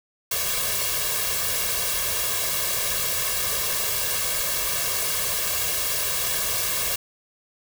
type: noise with comb filter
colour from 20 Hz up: white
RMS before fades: -25 dBFS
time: 0.31-6.96 s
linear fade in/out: 5 ms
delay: 1.8 ms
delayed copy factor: +1
effects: none